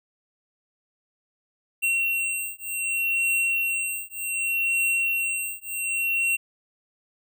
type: beating tone pair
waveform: square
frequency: 2730 / 2730.66 Hz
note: F7 / F7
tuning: -40 / -40 cents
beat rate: 0.66 Hz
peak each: -27 dBFS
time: 1.82-6.37 s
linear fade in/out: 20 ms
effects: none